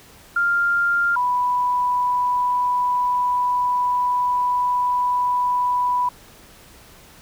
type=tone pair in turn; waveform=sine; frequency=1396.9 / 987.8 Hz; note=F6 / B5; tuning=0 / 0 cents; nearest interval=tritone; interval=600 cents; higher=first; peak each=-16 / -17 dBFS; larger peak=first; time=0.36-1.16 / 1.16-6.09 s; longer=second; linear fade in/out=5 ms; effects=pink hiss -47 dBFS RMS until 7.21 s